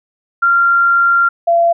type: tone pair in turn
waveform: sine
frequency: 1384 / 680.9 Hz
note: F6 / F5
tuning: -16 / -44 cents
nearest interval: octave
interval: 1228 cents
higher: first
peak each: -8 dBFS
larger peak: neither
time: 0.42-1.29 / 1.47-1.73 s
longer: first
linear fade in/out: 10 ms
effects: none